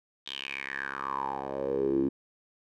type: tone with band-pass filter sweep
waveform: 10% pulse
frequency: 68.1 Hz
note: C#2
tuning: 30 cents flat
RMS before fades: -32 dBFS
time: 0.26-2.09 s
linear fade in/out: 10 ms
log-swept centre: 3500 to 290 Hz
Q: 6.8
effects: none